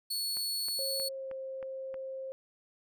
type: tone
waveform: sawtooth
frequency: 4404 Hz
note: C#8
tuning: 12 cents flat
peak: -29 dBFS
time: 0.1-1.09 s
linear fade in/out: 10 ms
type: click train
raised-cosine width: 0.5 ms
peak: -33 dBFS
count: 6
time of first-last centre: 0.37-1.942 s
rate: 3.18 Hz
type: tone with pitch glide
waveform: sine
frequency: 540 to 530.4 Hz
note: C#5 to C5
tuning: -45 to +23 cents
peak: -37 dBFS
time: 0.79-2.32 s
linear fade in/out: 0 ms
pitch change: -32 cents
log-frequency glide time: 1.02-1.32 s
effects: none